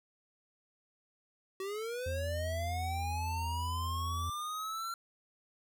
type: linear sweep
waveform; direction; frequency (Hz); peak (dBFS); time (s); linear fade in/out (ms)
square; up; 376.4 to 1371; -37; 1.6-4.94; 2
type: tone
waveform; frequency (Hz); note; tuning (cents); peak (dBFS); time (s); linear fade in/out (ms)
triangle; 84.4; E2; +41; -33; 2.06-4.3; 5
effects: none